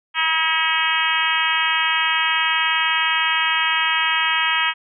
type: harmonic tone with a mistuned harmonic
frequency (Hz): 319.8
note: D#4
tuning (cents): +48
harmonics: 3 / 4 / 5 / 6 / 7 / 8 / 9 / 10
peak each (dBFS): -25 / -25 / -25 / -25 / -25 / -25 / -25 / -25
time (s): 0.14-4.74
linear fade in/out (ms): 50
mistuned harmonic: 5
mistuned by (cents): +31
effects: none